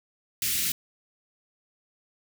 white band-stop noise, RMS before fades -27 dBFS, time 0.42-0.72 s, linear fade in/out 2 ms, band 270 to 1900 Hz, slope 24 dB/octave, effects none

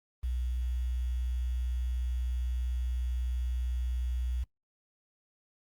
sine tone with quantisation, 61.5 Hz, B1, 7 cents flat, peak -29 dBFS, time 0.23-4.44 s, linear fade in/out 10 ms, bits 9, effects noise-tail reverb RT60 0.1 s tail -25 dB re dry + Opus 32 kbps

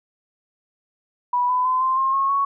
sine tone with pitch steps, 981 / 1001.6 / 1022.7 / 1044.1 / 1066.1 / 1088.5 / 1111.4 Hz, B5 / B5 / C6 / C6 / C6 / C#6 / C#6, -12 / +24 / -40 / -4 / +32 / -32 / +4 cents, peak -17 dBFS, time 1.33-2.45 s, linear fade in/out 5 ms, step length 160 ms, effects none

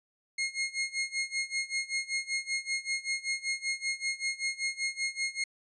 sawtooth tone with tremolo, 2148 Hz, C7, 45 cents sharp, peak -24 dBFS, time 0.38-5.44 s, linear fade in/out 5 ms, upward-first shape sine, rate 5.2 Hz, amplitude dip 90%, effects resampled to 22050 Hz

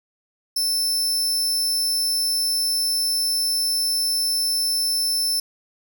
sawtooth tone, 5300 Hz, E8, 9 cents sharp, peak -17 dBFS, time 0.56-5.4 s, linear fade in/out 5 ms, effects none

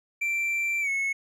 triangle tone with pitch glide, 2349 to 2192 Hz, D7 to C#7, 0 to -20 cents, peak -23 dBFS, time 0.21-1.13 s, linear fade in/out 10 ms, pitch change -120 cents, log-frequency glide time 0.81-0.89 s, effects none

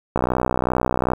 click train, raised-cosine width 1 ms, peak -5 dBFS, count 62, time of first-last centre 0.16-1.134 s, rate 62.6 Hz, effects 7-bit

